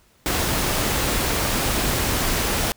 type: noise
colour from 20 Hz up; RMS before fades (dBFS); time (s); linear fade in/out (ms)
pink; -22; 0.26-2.72; 0
effects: pink hiss -58 dBFS RMS until 2.76 s